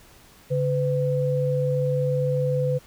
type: tone pair together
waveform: sine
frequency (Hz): 141.4 / 503.9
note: C#3 / B4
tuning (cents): +35 / +35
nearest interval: octave + minor seventh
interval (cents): 2200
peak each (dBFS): -23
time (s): 0.5-2.79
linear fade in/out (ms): 20
effects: pink hiss -52 dBFS RMS until 2.86 s